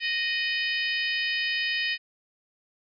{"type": "harmonic tone with a mistuned harmonic", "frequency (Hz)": 621, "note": "D#5", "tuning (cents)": -3, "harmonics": [3, 4, 5, 6, 7, 8], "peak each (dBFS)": [-29, -30, -32, -37, -38, -36], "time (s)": [0, 1.98], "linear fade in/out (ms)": 50, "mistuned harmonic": 5, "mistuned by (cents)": -52, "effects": []}